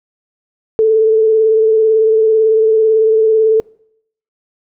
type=tone with vibrato; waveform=sine; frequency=440 Hz; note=A4; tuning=in tune; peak=-7 dBFS; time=0.79-3.6 s; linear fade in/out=0 ms; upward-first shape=triangle; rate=18 Hz; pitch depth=30 cents each way; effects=noise-tail reverb RT60 0.7 s tail -25 dB re dry